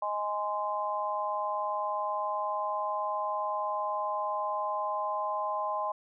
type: chord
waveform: sine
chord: Ab major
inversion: second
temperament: just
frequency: 623 / 830.6 / 1038.3 Hz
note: Eb5 / Ab5 / C6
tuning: +2 / 0 / -14 cents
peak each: -35 / -34 / -32 dBFS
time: 0.02-5.92 s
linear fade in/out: 5 ms
effects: none